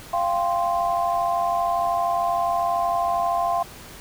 sine chord, F suspended second, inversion none, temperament equal with one note detuned, 691.2 / 784 / 1046.5 Hz, F5 / G5 / C6, -18 / 0 / 0 cents, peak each -22 / -27 / -25 dBFS, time 0.13-3.63 s, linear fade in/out 5 ms, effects pink hiss -42 dBFS RMS until 4 s

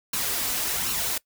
white noise with flanger, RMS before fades -27 dBFS, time 0.13-1.18 s, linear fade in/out 5 ms, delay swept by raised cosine 0.72 to 4.02 ms, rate 1.3 Hz, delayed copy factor +0.5, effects noise-tail reverb RT60 0.1 s tail -22 dB re dry

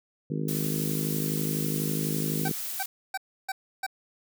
harmonic tone, 52 Hz, G#1, 3 cents sharp, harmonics 3 / 4 / 5 / 6 / 7 / 8 / 9, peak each -30 / -35 / -34 / -39 / -38 / -41 / -41 dBFS, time 0.3-2.52 s, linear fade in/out 5 ms
blue noise, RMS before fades -34 dBFS, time 0.48-2.86 s, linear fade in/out 5 ms
25% pulse tone bursts, 770 Hz, G5, 31 cents flat, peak -25 dBFS, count 5, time 2.45-3.865 s, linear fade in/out 5 ms, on 35 ms, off 310 ms
effects none

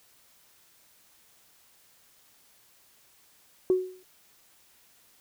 sine tone with exponential decay, 370 Hz, F#4, in tune, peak -16 dBFS, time 3.7-4.03 s, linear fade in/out 1 ms, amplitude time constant 70 ms, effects tanh soft clip ceiling -13 dBFS + white hiss -61 dBFS RMS until 5.2 s

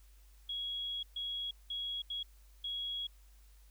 sine tone bursts at uneven times, 3322 Hz, G#7, in tune, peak -36 dBFS, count 5, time 0.49-1.03 / 1.16-1.51 / 1.7-2.02 / 2.1-2.23 / 2.64-3.07 s, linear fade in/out 5 ms, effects added 50 Hz sine -57 dBFS peak until 3.7 s + white hiss -69 dBFS RMS until 3.7 s

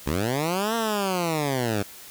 10% pulse linear two-way sweep, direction up then down, 65.41 to 232.6 to 96.6 Hz, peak -15 dBFS, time 0.06-1.83 s, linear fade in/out 10 ms, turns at 0.75 s, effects white hiss -44 dBFS RMS until 2.1 s

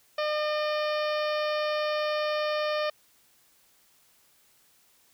harmonic tone with a mistuned harmonic, 605 Hz, D#5, 49 cents flat, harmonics 1 / 2 / 3 / 4 / 5 / 6 / 7 / 8 / 9, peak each -27 / -33 / -37 / -39 / -41 / -43 / -44 / -45 / -46 dBFS, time 0.18-2.9 s, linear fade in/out 5 ms, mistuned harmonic 7, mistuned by +57 cents, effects white hiss -63 dBFS RMS until 5.13 s

